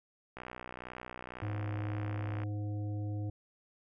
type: click train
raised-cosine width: 0.5 ms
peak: -28 dBFS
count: 129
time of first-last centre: 0.37-2.435 s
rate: 62 Hz
type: harmonic tone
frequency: 103.83 Hz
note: G#2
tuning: in tune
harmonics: 1 / 3 / 5 / 7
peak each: -34 / -43 / -51 / -54 dBFS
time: 1.42-3.3 s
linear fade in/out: 5 ms
effects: none